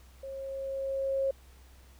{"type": "tone with level ramp", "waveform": "sine", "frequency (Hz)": 541, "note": "C#5", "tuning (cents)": -42, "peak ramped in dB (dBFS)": [-38, -25], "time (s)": [0.23, 1.31], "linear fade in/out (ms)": 5, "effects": ["added 64 Hz sine -53 dBFS peak until 1.99 s", "pink hiss -61 dBFS RMS until 1.99 s"]}